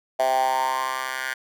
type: tone with high-pass filter sweep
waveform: 10% pulse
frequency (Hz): 130.81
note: C3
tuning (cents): 0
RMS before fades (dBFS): -24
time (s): 0.19-1.34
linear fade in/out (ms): 10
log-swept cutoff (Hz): 680 to 1500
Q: 6.8
effects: none